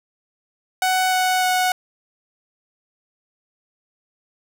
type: tone with pitch steps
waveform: sawtooth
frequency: 745 / 740.7 / 736.4 Hz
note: F#5 / F#5 / F#5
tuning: +12 / +2 / -8 cents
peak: -13 dBFS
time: 0.82-1.72 s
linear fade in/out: 2 ms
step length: 300 ms
effects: none